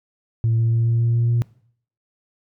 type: tone with pitch steps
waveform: sine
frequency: 113.9 / 114.63 / 115.36 / 116.09 / 116.83 / 117.58 / 118.33 Hz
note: A#2 / A#2 / A#2 / A#2 / A#2 / A#2 / A#2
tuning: -40 / -29 / -18 / -7 / +4 / +15 / +26 cents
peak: -14 dBFS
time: 0.44-1.42 s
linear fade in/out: 0 ms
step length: 140 ms
effects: noise-tail reverb RT60 0.6 s tail -23 dB re dry + tanh soft clip ceiling -13 dBFS